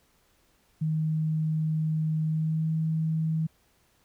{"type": "tone with pitch glide", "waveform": "sine", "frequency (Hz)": [156.9, 159.46], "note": ["D#3", "D#3"], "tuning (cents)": [15, 43], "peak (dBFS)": -24, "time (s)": [0.81, 3.47], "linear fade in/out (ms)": 10, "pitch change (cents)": 28, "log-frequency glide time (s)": [2.25, 2.71], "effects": ["pink hiss -66 dBFS RMS until 4.04 s"]}